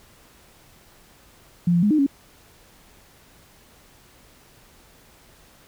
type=tone with pitch steps; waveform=sine; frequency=173.9 / 172.4 / 208 / 306.8 / 277.9 Hz; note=F3 / F3 / G#3 / D#4 / C#4; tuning=-7 / -22 / +3 / -24 / +4 cents; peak=-15 dBFS; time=1.67-2.065 s; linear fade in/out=5 ms; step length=79 ms; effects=pink hiss -53 dBFS RMS until 5.67 s